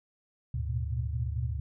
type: tone cluster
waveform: sine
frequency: 73.9 / 104.3 / 117.5 / 122 Hz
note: D2 / G#2 / A#2 / B2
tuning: +11 / +8 / +14 / -21 cents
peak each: -32 / -36 / -36 / -36 dBFS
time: 0.54-1.6 s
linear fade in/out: 5 ms
effects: none